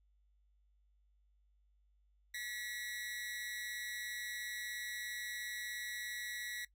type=tone with amplitude modulation; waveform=sawtooth; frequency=1934 Hz; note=B6; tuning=37 cents flat; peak=-34 dBFS; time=2.34-6.65 s; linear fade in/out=5 ms; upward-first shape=sine; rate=217 Hz; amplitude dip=90%; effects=noise-tail reverb RT60 0.1 s tail -18 dB re dry + added 50 Hz sine -69 dBFS peak until 6.74 s